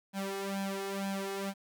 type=tone with flanger; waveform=sawtooth; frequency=195.9 Hz; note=G3; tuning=1 cent flat; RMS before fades=-36 dBFS; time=0.13-1.54 s; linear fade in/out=50 ms; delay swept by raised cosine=1.2 to 2.4 ms; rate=2.1 Hz; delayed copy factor=+0.9; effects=10-bit